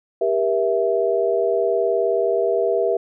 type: chord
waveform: sine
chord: E diminished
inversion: first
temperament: just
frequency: 395.6 / 474.7 / 659.3 Hz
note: G4 / Bb4 / E5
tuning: +16 / +31 / 0 cents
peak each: -21 dBFS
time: 0.21-2.97 s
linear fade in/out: 5 ms
effects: none